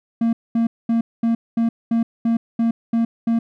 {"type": "tone bursts", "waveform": "triangle", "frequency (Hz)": 230, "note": "A#3", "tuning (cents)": -23, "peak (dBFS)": -13, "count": 10, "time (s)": [0.21, 3.39], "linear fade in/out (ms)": 5, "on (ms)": 120, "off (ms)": 220, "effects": []}